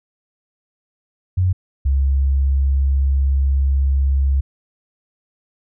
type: tone pair in turn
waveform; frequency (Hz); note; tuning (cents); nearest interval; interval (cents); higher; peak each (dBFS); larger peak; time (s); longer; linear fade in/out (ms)
sine; 91.4 / 68.13; F#2 / C#2; -21 / -29; perfect fourth; 508; first; -13; neither; 1.37-1.53 / 1.85-4.41; second; 10
effects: none